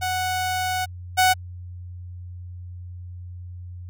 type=tone pair in turn; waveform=sawtooth; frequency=740 / 742.8 Hz; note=F#5 / F#5; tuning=0 / +7 cents; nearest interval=unison; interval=7 cents; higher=second; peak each=-19 / -11 dBFS; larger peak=second; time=0.01-0.86 / 1.17-1.34 s; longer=first; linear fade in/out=20 ms; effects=added 89 Hz sine -34 dBFS peak until 3.89 s